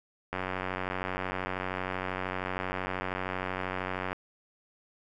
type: click train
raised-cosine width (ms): 0.5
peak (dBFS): -17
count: 354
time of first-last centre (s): 0.33-4.13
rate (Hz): 92.9
effects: none